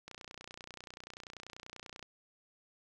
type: click train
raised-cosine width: 0.2 ms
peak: -29 dBFS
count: 60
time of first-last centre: 0.08-2.027 s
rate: 30.3 Hz
effects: none